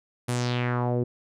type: tone with low-pass filter sweep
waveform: sawtooth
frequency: 122.6 Hz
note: B2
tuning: 12 cents flat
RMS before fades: -26 dBFS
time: 0.28-1.04 s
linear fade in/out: 10 ms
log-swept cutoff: 11000 to 370 Hz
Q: 2.8
effects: none